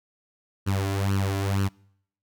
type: tone with flanger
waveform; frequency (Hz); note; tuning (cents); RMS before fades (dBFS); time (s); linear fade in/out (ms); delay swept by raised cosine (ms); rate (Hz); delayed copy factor
sawtooth; 98; G2; 0; -25; 0.66-1.69; 20; 0.68 to 2.98; 2.1; +0.8
effects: noise-tail reverb RT60 0.7 s tail -26 dB re dry